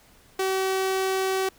sawtooth tone, 381 Hz, G4, 49 cents flat, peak -19 dBFS, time 0.39-1.49 s, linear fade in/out 5 ms, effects pink hiss -56 dBFS RMS until 1.58 s

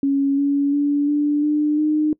sine tone with pitch steps, 277.2 / 282.5 / 288 / 293.5 / 299.2 / 304.9 Hz, C#4 / C#4 / D4 / D4 / D4 / D#4, 0 / +33 / -34 / -1 / +32 / -35 cents, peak -15 dBFS, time 0.03-2.13 s, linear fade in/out 2 ms, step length 350 ms, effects noise-tail reverb RT60 0.1 s tail -23 dB re dry

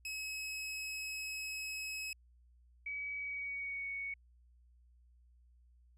sawtooth tone, 2564 Hz, E7, 49 cents flat, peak -36 dBFS, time 0.05-2.13 s, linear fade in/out 2 ms
sine tone with pitch glide, 2276 to 2225 Hz, C#7 to C#7, +45 to +6 cents, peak -38 dBFS, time 2.86-4.14 s, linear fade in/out 5 ms, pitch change -39 cents, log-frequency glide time 3.16-3.88 s
effects added 60 Hz sine -62 dBFS peak until 5.97 s + low-pass 12000 Hz 12 dB/octave

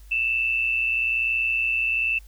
sine tone with amplitude modulation, 2657 Hz, E7, 13 cents sharp, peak -18 dBFS, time 0.11-2.19 s, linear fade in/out 10 ms, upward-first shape sine, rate 121 Hz, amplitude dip 55%, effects added 50 Hz sine -43 dBFS peak until 2.27 s + white hiss -58 dBFS RMS until 2.27 s

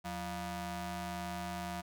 sawtooth ring-modulated tone, 260.7 Hz, C4, 6 cents flat, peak -31 dBFS, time 0.04-1.82 s, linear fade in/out 20 ms, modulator 442 Hz, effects none

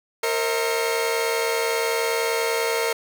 sawtooth tone cluster, 460.6 / 531 / 642 / 2163 Hz, A#4 / C5 / E5 / C#7, -21 / +25 / -46 / -43 cents, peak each -19 / -27 / -26 / -26 dBFS, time 0.23-2.93 s, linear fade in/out 5 ms, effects none

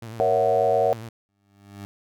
sawtooth tone with vibrato, 112.9 Hz, A2, 45 cents sharp, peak -31 dBFS, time 0.02-1.09 s, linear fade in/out 5 ms, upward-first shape sine, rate 10 Hz, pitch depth 65 cents each way
sine chord, F# dominant seventh, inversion first, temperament equal, 466.2 / 554.4 / 659.3 / 740 Hz, A#4 / C#5 / E5 / F#5, 0 / 0 / 0 / 0 cents, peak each -23 dBFS, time 0.2-0.93 s, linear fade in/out 0 ms
20% pulse tone with exponential growth, 100.3 Hz, G2, 40 cents sharp, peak -29 dBFS, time 1.29-1.85 s, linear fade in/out 0 ms, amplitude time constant 120 ms
effects none

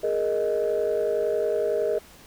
sine chord, Ab suspended second, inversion none, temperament equal, 415.3 / 466.2 / 622.3 Hz, Ab4 / Bb4 / Eb5, 0 / 0 / 0 cents, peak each -25 dBFS, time 0.03-1.99 s, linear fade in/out 10 ms, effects tanh soft clip ceiling -16 dBFS + pink hiss -50 dBFS RMS until 2.26 s

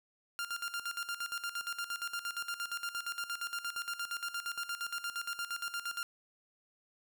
sawtooth tone with tremolo, 1396.9 Hz, F6, in tune, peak -31 dBFS, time 0.39-6.03 s, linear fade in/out 0 ms, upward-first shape square, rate 8.6 Hz, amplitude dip 75%, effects none

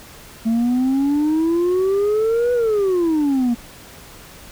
sine exponential two-way sweep, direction up then down, 222.5 to 493.9 to 231.8 Hz, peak -12 dBFS, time 0.45-3.55 s, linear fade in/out 20 ms, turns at 2.53 s, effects tanh soft clip ceiling -14 dBFS + pink hiss -41 dBFS RMS until 4.51 s

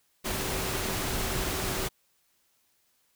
sine tone in noise, 379.9 Hz, F#4, 46 cents sharp, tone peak -40 dBFS, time 0.24-1.89 s, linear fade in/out 20 ms, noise pink, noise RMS -31 dBFS, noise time 0.24-1.89 s, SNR -12 dB, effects white hiss -70 dBFS RMS until 3.15 s

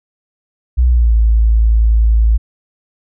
sine tone with pitch glide, 61.74 to 55.32 Hz, B1 to A1, 0 to +10 cents, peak -7 dBFS, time 0.77-2.38 s, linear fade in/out 20 ms, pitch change -190 cents, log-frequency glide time 0.88-1.15 s, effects none

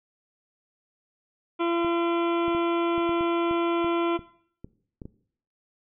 harmonic tone, 340 Hz, F4, 46 cents flat, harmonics 1 / 2 / 3 / 4 / 6 / 7 / 8 / 9 / 10, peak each -24 / -33 / -31 / -33 / -43 / -38 / -46 / -44 / -45 dBFS, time 1.59-4.18 s, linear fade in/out 20 ms
clicks, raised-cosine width 3 ms, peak -26 dBFS, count 12, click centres 1.847 / 2.481 / 2.549 / 2.98 / 3.093 / 3.209 / 3.511 / 3.845 / 4.192 / 4.645 / 5.018 / 5.055 s
effects noise-tail reverb RT60 0.6 s tail -18 dB re dry

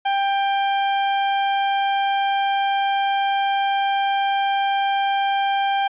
40% pulse tone, 791 Hz, G5, 15 cents sharp, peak -17 dBFS, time 0.05-5.88 s, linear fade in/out 10 ms, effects resampled to 8000 Hz

